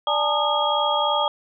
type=tone cluster; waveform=sine; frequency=589 / 843 / 906 / 1224 / 3286 Hz; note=D5 / G#5 / A#5 / D#6 / G#7; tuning=+5 / +26 / -50 / -29 / -19 cents; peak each=-25 dBFS; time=0.07-1.28 s; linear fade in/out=2 ms; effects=none